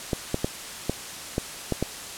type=clicks; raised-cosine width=2 ms; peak=-10 dBFS; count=7; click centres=0.132 / 0.344 / 0.445 / 0.896 / 1.381 / 1.723 / 1.826 s; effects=white hiss -37 dBFS RMS until 2.17 s + low-pass 10000 Hz 12 dB/octave